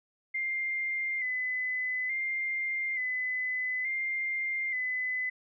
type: tone with vibrato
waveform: sine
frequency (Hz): 2058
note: C7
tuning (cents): -29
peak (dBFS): -29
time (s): 0.34-5.3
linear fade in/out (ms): 10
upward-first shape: square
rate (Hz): 0.57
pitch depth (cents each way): 39
effects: none